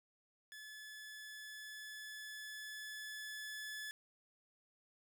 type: tone with level ramp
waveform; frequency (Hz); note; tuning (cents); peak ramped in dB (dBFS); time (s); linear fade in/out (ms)
sawtooth; 1721; A6; -39; -47 to -40; 0.52-3.91; 0
effects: none